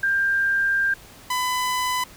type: tone pair in turn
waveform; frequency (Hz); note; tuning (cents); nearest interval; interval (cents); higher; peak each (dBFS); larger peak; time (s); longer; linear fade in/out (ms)
sine / sawtooth; 1592 / 1002.9; G6 / B5; +26 / +26; minor sixth; 800; first; -18; neither; 0.03-0.94 / 1.3-2.04; first; 5
effects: pink hiss -46 dBFS RMS until 2.16 s